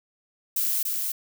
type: noise with echo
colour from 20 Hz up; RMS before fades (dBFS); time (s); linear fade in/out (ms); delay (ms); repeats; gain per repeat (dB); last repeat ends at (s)
violet; -25; 0.56-0.83; 5; 290; 1; -3; 1.12
effects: none